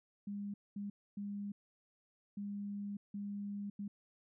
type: tone bursts at uneven times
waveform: sine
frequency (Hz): 202.7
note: G#3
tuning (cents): -42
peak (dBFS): -39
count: 6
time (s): 0.27-0.54 / 0.76-0.9 / 1.17-1.52 / 2.37-2.97 / 3.14-3.7 / 3.79-3.88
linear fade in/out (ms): 5
effects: none

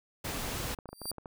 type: noise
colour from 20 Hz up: pink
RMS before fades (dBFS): -36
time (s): 0.24-0.75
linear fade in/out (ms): 10
type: clicks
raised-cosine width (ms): 1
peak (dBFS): -28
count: 11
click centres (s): 0.602 / 0.715 / 0.788 / 0.857 / 0.89 / 0.93 / 1.017 / 1.056 / 1.116 / 1.183 / 1.258
type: tone with exponential growth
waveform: 15% pulse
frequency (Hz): 4699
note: D8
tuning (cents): 0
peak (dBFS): -24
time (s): 0.88-1.11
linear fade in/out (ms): 2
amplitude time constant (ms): 48
effects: none

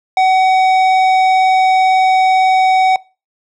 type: tone with tanh clipping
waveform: sine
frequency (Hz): 753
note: F#5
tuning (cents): +30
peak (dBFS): -10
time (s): 0.17-2.96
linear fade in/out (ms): 2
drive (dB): 12
effects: noise-tail reverb RT60 0.3 s tail -22 dB re dry

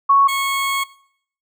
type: tone pair in turn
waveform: sine / 20% pulse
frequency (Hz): 1108.7 / 1097.9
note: C#6 / C#6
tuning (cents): 0 / -17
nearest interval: unison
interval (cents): 17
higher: first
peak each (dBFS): -9 / -14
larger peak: first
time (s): 0.09-0.28 / 0.28-0.84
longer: second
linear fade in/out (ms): 10
effects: noise-tail reverb RT60 0.6 s tail -19 dB re dry

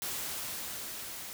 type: noise with level ramp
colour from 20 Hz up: white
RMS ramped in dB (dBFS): -36 to -43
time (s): 0.02-1.33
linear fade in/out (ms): 0
effects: none

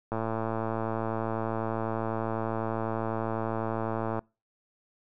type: click train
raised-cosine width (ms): 1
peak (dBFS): -17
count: 457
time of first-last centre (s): 0.12-4.191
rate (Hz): 112
effects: noise-tail reverb RT60 0.3 s tail -26 dB re dry

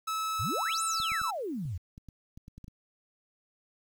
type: tone with pitch glide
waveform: 45% pulse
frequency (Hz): 1300 to 1315.9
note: E6 to E6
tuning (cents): -24 to -3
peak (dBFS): -30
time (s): 0.07-1.31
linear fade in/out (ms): 10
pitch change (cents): +21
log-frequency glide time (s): 0.32-0.84
type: exponential two-way sweep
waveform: sine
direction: up then down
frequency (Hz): 77.78 to 9830 to 77.78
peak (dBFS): -32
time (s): 0.39-1.78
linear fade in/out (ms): 10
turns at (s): 0.83
type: clicks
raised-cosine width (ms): 5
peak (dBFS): -34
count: 11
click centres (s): 1.001 / 1.119 / 1.216 / 1.655 / 1.979 / 2.087 / 2.375 / 2.481 / 2.58 / 2.643 / 2.681
effects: 10-bit

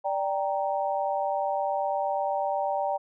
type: chord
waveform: sine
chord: G minor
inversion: second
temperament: equal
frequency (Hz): 587.3 / 784 / 932.3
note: D5 / G5 / Bb5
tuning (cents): 0 / 0 / 0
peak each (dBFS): -29 / -28 / -32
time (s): 0.04-2.98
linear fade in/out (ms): 20
effects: none

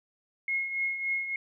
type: tone with tremolo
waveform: sine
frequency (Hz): 2161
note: C#7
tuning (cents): -45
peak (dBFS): -25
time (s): 0.48-1.36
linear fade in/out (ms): 2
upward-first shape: triangle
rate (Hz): 3.5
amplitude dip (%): 65
effects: none

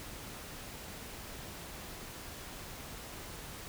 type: silence
effects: pink hiss -46 dBFS RMS until 3.68 s

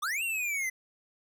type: linear two-way sweep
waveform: square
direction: up then down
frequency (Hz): 1116 to 2794 to 2010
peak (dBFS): -30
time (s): 0.02-0.7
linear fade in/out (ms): 10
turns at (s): 0.23
effects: none

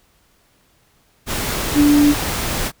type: tone in noise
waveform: sine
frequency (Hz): 292.1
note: D4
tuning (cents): -9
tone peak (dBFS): -9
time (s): 1.74-2.15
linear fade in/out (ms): 50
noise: pink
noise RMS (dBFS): -22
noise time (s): 1.26-2.72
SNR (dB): +10
effects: pink hiss -58 dBFS RMS until 2.8 s

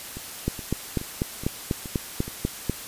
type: two click trains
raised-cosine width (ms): 3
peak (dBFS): -22 / -10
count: 6 / 10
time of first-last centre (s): 0.17-2.28 / 0.48-2.697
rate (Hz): 2.37 / 4.06
effects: white hiss -38 dBFS RMS until 2.87 s + resampled to 32000 Hz

